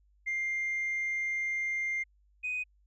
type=tone pair in turn; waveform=sine; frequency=2100 / 2497 Hz; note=C7 / D#7; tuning=+6 / +6 cents; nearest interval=minor third; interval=300 cents; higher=second; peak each=-28 / -30 dBFS; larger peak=first; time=0.26-2.04 / 2.43-2.64 s; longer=first; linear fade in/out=20 ms; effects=tanh soft clip ceiling -27 dBFS + added 50 Hz sine -63 dBFS peak until 2.86 s